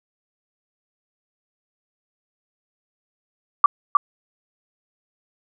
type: tone with echo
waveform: sine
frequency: 1157 Hz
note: D6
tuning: 26 cents flat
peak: -7 dBFS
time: 3.64-3.66 s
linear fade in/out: 2 ms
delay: 310 ms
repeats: 1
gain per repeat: -3 dB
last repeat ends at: 3.97 s
effects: none